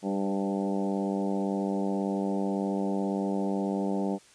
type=harmonic tone with a mistuned harmonic; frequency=98.1 Hz; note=G2; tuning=2 cents sharp; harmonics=2 / 3 / 4 / 5 / 6 / 7 / 8 / 9; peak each=-29 / -33 / -35 / -37 / -39 / -40 / -41 / -42 dBFS; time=0.02-4.19 s; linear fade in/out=50 ms; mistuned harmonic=5; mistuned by=+19 cents; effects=white hiss -57 dBFS RMS until 4.34 s + resampled to 22050 Hz